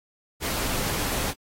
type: noise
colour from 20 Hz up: pink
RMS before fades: -28 dBFS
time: 0.4-1.34 s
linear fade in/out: 50 ms
effects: AAC 48 kbps